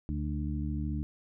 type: harmonic tone with a mistuned harmonic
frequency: 73.42 Hz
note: D2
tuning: in tune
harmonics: 1 / 2 / 3 / 4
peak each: -33 / -36 / -38 / -39 dBFS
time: 0.09-1.03 s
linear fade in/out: 0 ms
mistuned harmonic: 4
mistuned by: +31 cents
effects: none